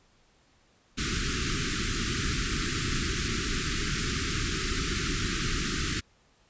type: band-stop noise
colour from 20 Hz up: pink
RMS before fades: -29 dBFS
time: 0.97-6.01 s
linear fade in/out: 20 ms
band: 410 to 1200 Hz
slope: 96 dB/octave
effects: pink hiss -64 dBFS RMS until 6.49 s + resampled to 16000 Hz